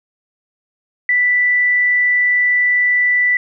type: tone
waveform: sine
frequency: 1975.5 Hz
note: B6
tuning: in tune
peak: -11 dBFS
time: 1.09-3.37 s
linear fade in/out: 2 ms
effects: none